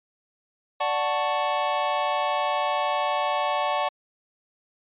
square chord, D major seventh, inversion none, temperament equal, 587.3 / 740 / 880 / 1108.7 Hz, D5 / F#5 / A5 / C#6, 0 / 0 / 0 / 0 cents, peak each -29 dBFS, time 0.8-3.89 s, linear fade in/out 10 ms, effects resampled to 8000 Hz

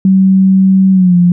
sine tone with pitch glide, 190.7 to 175.89 Hz, G3 to F3, -47 to +13 cents, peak -4 dBFS, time 0.05-1.32 s, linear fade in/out 2 ms, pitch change -140 cents, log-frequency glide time 0.92-1.16 s, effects none

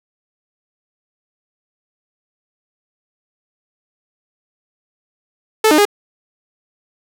sawtooth tone with pitch steps, 436.7 / 304.9 / 411.1 Hz, A4 / D#4 / G#4, -13 / -35 / -18 cents, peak -5 dBFS, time 5.64-5.853 s, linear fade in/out 5 ms, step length 71 ms, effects none

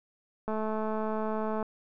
click train, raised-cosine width 1 ms, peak -20 dBFS, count 250, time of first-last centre 0.48-1.627 s, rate 217 Hz, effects none

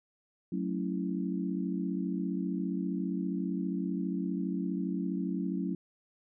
sine chord, F# minor seventh, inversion none, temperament equal, 185 / 220 / 277.2 / 329.6 Hz, F#3 / A3 / C#4 / E4, 0 / 0 / 0 / 0 cents, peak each -33 / -38 / -36 / -38 dBFS, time 0.52-5.75 s, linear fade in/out 5 ms, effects none

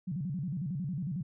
sine tone with vibrato, 160.3 Hz, E3, 48 cents flat, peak -32 dBFS, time 0.07-1.23 s, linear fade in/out 10 ms, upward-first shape square, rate 11 Hz, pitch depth 240 cents each way, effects none

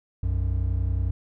triangle tone pair together, 61.63 / 92.5 Hz, B1 / F#2, -3 / 0 cents, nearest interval perfect fifth, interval 703 cents, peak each -23 dBFS, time 0.23-1.11 s, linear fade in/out 5 ms, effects none

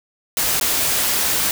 white noise with dropouts, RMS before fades -19 dBFS, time 0.37-1.51 s, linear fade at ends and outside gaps 1 ms, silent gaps 0.598-0.611 s, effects none

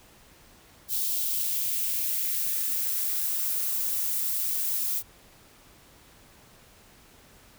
violet noise with high-pass filter sweep, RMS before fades -28 dBFS, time 0.88-5.03 s, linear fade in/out 50 ms, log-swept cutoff 3600 to 500 Hz, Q 1.7, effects pink hiss -55 dBFS RMS until 7.58 s

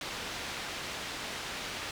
white low-pass noise, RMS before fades -39 dBFS, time 0.01-1.91 s, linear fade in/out 2 ms, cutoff 3900 Hz, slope 12 dB/octave, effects none

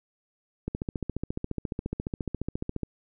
click train, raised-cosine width 3 ms, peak -17 dBFS, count 32, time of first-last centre 0.68-2.833 s, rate 14.4 Hz, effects none

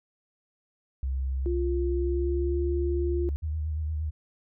sine tone with pitch glide, 66 to 71.15 Hz, C2 to C#2, +16 to +46 cents, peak -26 dBFS, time 1.03-3.36 s, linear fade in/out 0 ms, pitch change +130 cents, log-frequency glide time 1.96-2.6 s
sine tone, 349.2 Hz, F4, in tune, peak -27 dBFS, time 1.46-3.29 s, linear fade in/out 0 ms
sine tone with vibrato, 77.3 Hz, D#2, 11 cents flat, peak -27 dBFS, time 3.42-4.11 s, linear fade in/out 20 ms, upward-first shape sine, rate 8.6 Hz, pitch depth 51 cents each way
effects none

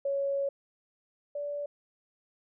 sine tone pair in turn, 556 / 579.2 Hz, C#5 / D5, +5 / -24 cents, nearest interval minor second, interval 71 cents, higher second, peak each -27 / -32 dBFS, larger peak first, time 0.05-0.49 / 1.35-1.66 s, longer first, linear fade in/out 5 ms, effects none

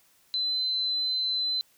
sine tone, 4049 Hz, B7, 42 cents sharp, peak -25 dBFS, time 0.34-1.61 s, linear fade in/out 0 ms, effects white hiss -63 dBFS RMS until 1.77 s

